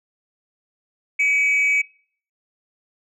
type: tone pair together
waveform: sine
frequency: 2269 / 2553 Hz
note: C#7 / D#7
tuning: +40 / +44 cents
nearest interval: major second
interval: 204 cents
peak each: -14 / -23 dBFS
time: 1.19-1.82 s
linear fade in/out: 10 ms
effects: noise-tail reverb RT60 0.5 s tail -23 dB re dry + tanh soft clip ceiling -13 dBFS